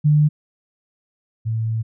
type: tone pair in turn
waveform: sine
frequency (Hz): 149.8 / 111.9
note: D3 / A2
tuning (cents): +35 / +30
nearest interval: perfect fourth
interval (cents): 505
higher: first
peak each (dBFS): -11 / -19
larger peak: first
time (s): 0.04-0.29 / 1.45-1.83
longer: second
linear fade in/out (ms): 20
effects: none